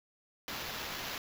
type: noise with sample-and-hold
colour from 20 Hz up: blue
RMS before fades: -40 dBFS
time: 0.48-1.18 s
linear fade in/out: 0 ms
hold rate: 8820 Hz
effects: none